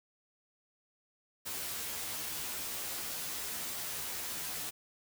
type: noise with comb filter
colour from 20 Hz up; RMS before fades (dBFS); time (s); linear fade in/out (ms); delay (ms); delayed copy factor
white; -39; 1.45-4.71; 20; 13; +1
effects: none